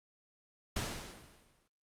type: noise with exponential decay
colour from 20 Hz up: pink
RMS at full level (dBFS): -35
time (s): 0.76-1.68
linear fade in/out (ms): 5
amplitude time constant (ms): 200
effects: low-pass 11000 Hz 12 dB/octave + Opus 48 kbps